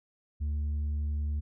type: tone with tanh clipping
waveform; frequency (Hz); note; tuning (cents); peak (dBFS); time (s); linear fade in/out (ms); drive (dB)
sine; 74.1; D2; +16; -29; 0.4-1.41; 20; 3
effects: none